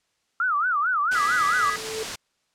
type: tone with vibrato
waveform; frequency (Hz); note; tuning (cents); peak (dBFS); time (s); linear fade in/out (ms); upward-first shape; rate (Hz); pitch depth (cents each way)
sine; 1318.5; E6; 0; -20; 0.4-1.7; 2; sine; 4.5; 240
type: noise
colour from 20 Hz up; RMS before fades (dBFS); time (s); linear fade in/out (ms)
white; -30; 1.11-2.16; 10
type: chord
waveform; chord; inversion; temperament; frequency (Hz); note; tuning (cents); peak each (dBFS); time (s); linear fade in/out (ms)
sine; G# minor; second; equal; 1244.5 / 1661.2 / 1975.5; D#6 / G#6 / B6; 0 / 0 / 0; -28 / -31 / -30; 1.15-1.76; 2
type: tone with exponential growth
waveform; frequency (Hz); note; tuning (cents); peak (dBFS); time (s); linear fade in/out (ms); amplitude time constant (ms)
sine; 440; A4; 0; -26; 1.2-2.03; 1; 180
effects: white hiss -71 dBFS RMS until 2.54 s + low-pass 7000 Hz 12 dB/octave